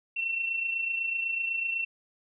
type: tone pair together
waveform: sine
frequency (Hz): 2680 / 2708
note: E7 / E7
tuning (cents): +28 / +46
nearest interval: unison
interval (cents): 18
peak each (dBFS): -37 / -28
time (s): 0.16-1.85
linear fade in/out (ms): 10
effects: none